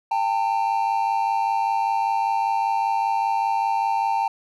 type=tone pair together; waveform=triangle; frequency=794.9 / 900 Hz; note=G5 / A5; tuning=+24 / +39 cents; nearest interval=major second; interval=215 cents; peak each=-21 / -20 dBFS; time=0.11-4.28 s; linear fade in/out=5 ms; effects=none